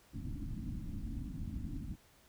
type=low-pass noise; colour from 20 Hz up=pink; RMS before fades=-41 dBFS; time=0.13-1.96 s; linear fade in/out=20 ms; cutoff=310 Hz; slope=96 dB/octave; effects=pink hiss -65 dBFS RMS until 2.28 s